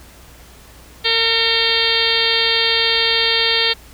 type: harmonic tone with a mistuned harmonic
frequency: 456.5 Hz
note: A#4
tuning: 36 cents flat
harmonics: 1 / 2 / 3 / 4 / 5 / 6 / 7 / 8 / 9 / 10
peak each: -24 / -29 / -29 / -23 / -24 / -24 / -20 / -20 / -23 / -22 dBFS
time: 1.04-3.74 s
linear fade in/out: 20 ms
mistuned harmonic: 5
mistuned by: -31 cents
effects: added 60 Hz sine -44 dBFS peak until 3.93 s + pink hiss -44 dBFS RMS until 3.93 s